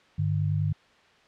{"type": "tone pair together", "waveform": "sine", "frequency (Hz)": [100.5, 150.58], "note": ["G2", "D3"], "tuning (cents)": [44, 44], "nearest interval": "perfect fifth", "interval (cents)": 700, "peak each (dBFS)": -26, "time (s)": [0.18, 0.73], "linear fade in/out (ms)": 10, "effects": ["white hiss -58 dBFS RMS until 1.27 s", "low-pass 3000 Hz 12 dB/octave"]}